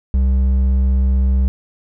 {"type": "tone with hard clipping", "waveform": "sine", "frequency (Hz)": 65.41, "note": "C2", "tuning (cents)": 0, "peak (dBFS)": -13, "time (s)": [0.14, 1.48], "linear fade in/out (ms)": 0, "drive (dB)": 5, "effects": []}